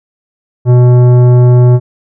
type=tone with tanh clipping; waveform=sine; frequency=123.47 Hz; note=B2; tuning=in tune; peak=-4 dBFS; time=0.65-1.8 s; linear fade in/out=50 ms; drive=13 dB; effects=none